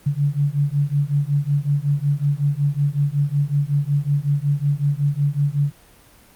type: beating tone pair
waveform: sine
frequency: 140.9 / 146.3 Hz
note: C#3 / D3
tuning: +29 / -6 cents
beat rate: 5.4 Hz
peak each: -20 dBFS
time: 0.06-5.72 s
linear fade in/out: 10 ms
effects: pink hiss -50 dBFS RMS until 6.35 s + Opus 32 kbps